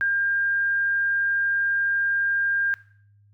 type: tone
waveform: sine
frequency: 1603 Hz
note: G6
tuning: 38 cents sharp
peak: -20 dBFS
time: 0.01-2.74 s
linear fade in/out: 0 ms
effects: noise-tail reverb RT60 0.6 s tail -18 dB re dry + added 102 Hz sine -54 dBFS peak until 3.33 s